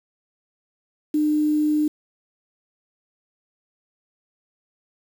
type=tone with quantisation; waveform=sine; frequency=302.3 Hz; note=D#4; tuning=50 cents flat; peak=-17 dBFS; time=1.14-1.88 s; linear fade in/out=5 ms; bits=7; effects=none